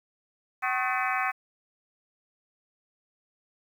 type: harmonic tone with a mistuned harmonic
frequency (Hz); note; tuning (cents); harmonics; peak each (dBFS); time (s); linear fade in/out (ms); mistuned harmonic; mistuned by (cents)
253.5; B3; +45; 3 / 4 / 5 / 6 / 7 / 8 / 9 / 10; -31 / -32 / -33 / -34 / -34 / -35 / -36 / -36; 0.62-1.32; 20; 4; +130
effects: 9-bit